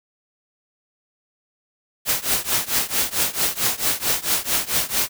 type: noise with tremolo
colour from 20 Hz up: white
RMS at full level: -18 dBFS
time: 2.05-5.09 s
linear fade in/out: 50 ms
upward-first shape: triangle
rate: 4.5 Hz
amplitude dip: 95%
effects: none